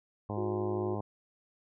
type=harmonic tone; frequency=103.83 Hz; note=G#2; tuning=in tune; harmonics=1 / 2 / 3 / 4 / 5 / 6 / 7 / 8 / 9 / 10; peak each=-37 / -40 / -42 / -43 / -44 / -45 / -45 / -46 / -47 / -47 dBFS; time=0.29-1.01 s; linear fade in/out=5 ms
type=tone; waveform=sine; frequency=363.1 Hz; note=F#4; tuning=33 cents flat; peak=-32 dBFS; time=0.37-0.95 s; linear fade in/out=5 ms
effects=none